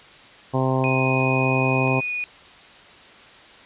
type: harmonic tone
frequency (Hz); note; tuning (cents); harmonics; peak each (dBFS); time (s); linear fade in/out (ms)
131; C3; +2; 1 / 2 / 3 / 4 / 5 / 6 / 7 / 8; -22 / -25 / -27 / -28 / -29 / -30 / -30 / -31; 0.53-2.01; 20
type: tone with pitch glide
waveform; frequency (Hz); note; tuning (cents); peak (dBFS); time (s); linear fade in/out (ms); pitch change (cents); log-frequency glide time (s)
sine; 2489 to 2465; D#7 to D#7; 0 to -17; -24; 0.84-2.24; 0; -17; 1.92-2.13
type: click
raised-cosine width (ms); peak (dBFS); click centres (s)
0.3; -26; 1.876
effects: white hiss -46 dBFS RMS until 3.65 s + resampled to 8000 Hz